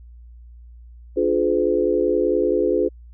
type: chord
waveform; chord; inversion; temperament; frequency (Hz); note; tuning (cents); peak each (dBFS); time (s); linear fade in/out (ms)
sine; D diminished seventh; none; just; 293.7 / 352.4 / 422.9 / 507.5; D4 / F4 / Ab4 / Cb5; 0 / +16 / +31 / +47; -25 / -21 / -21 / -22; 1.16-2.89; 20
effects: added 59 Hz sine -40 dBFS peak until 3.13 s